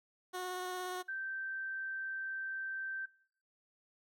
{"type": "tone with vibrato", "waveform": "15% pulse", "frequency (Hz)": 365.3, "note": "F#4", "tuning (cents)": -22, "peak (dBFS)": -32, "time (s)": [0.33, 1.03], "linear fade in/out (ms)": 20, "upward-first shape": "square", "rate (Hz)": 17, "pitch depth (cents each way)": 10}
{"type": "tone", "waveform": "sine", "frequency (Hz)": 1559, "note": "G6", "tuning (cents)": -10, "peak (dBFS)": -37, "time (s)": [1.08, 3.06], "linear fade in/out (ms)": 10}
{"effects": ["noise-tail reverb RT60 0.7 s tail -25 dB re dry"]}